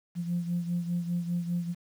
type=beating tone pair; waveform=sine; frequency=172.8 / 177.8 Hz; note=F3 / F3; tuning=-18 / +31 cents; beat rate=5 Hz; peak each=-28 / -34 dBFS; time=0.15-1.75 s; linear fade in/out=50 ms; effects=tanh soft clip ceiling -22 dBFS + 9-bit